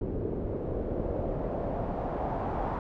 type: noise with low-pass filter sweep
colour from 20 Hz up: pink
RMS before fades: -32 dBFS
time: 0.01-2.79 s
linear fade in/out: 2 ms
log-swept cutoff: 380 to 910 Hz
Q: 2.3
effects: none